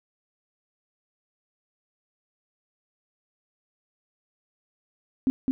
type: tone with echo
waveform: sine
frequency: 262.6 Hz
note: C4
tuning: 6 cents sharp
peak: -18 dBFS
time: 5.27-5.3 s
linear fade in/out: 0 ms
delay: 210 ms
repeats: 1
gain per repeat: -2 dB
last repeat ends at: 5.51 s
effects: none